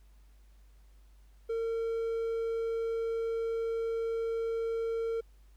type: tone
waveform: triangle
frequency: 455.8 Hz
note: A#4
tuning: 39 cents flat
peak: -28 dBFS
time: 1.49-5.21 s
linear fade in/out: 10 ms
effects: added 50 Hz sine -55 dBFS peak until 5.56 s + pink hiss -71 dBFS RMS until 5.56 s